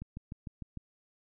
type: click train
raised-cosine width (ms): 5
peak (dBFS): -28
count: 6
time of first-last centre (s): 0.02-0.773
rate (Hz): 6.64
effects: none